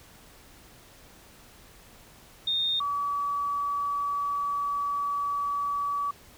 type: tone pair in turn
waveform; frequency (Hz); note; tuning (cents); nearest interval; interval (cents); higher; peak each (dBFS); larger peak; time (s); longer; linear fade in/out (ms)
sine; 3666 / 1143.8; A#7 / D6; -30 / -46; octave + minor sixth; 2016; first; -24 / -26; first; 2.47-2.8 / 2.8-6.11; second; 5
effects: pink hiss -53 dBFS RMS until 6.37 s